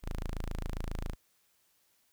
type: tone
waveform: sawtooth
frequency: 27.38 Hz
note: A0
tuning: 8 cents flat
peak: -30 dBFS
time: 0.02-1.16 s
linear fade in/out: 50 ms
effects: white hiss -71 dBFS RMS until 2.12 s